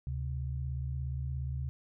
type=tone pair together; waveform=sine; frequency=72.96 / 130 Hz; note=D2 / C3; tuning=-11 / -11 cents; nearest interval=minor seventh; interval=1000 cents; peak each=-35 / -36 dBFS; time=0.07-1.69 s; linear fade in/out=0 ms; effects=none